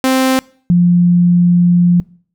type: tone pair in turn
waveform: sawtooth / sine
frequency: 261.6 / 175.36 Hz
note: C4 / F3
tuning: 0 / +7 cents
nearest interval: perfect fifth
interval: 693 cents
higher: first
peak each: -6 dBFS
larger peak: neither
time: 0.04-0.39 / 0.7-2 s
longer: second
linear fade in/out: 0 ms
effects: noise-tail reverb RT60 0.5 s tail -24 dB re dry